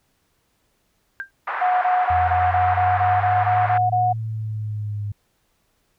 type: tone with exponential decay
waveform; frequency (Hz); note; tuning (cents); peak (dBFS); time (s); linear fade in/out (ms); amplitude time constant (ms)
sine; 1586; G6; +20; -22; 1.2-1.31; 0; 22
type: band-pass noise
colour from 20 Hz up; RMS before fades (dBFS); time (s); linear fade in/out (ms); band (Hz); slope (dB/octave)
pink; -27; 1.47-3.78; 5; 810 to 1700; 24
type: tone bursts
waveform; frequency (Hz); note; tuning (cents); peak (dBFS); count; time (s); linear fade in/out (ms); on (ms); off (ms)
sine; 729; F#5; -26; -16; 11; 1.61-4.13; 10; 210; 21
type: exponential two-way sweep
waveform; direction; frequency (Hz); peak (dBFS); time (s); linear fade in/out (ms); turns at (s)
sine; up then down; 83.8 to 112.9 to 102.5; -24; 2.1-5.12; 5; 4.05
effects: pink hiss -67 dBFS RMS until 5.98 s